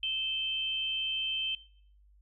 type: tone pair together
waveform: sine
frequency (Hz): 2618 / 3113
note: E7 / G7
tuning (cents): -13 / -13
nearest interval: minor third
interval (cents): 300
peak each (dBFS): -37 / -30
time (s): 0.03-1.55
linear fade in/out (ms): 2
effects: noise-tail reverb RT60 0.6 s tail -21 dB re dry + added 50 Hz sine -58 dBFS peak until 2.21 s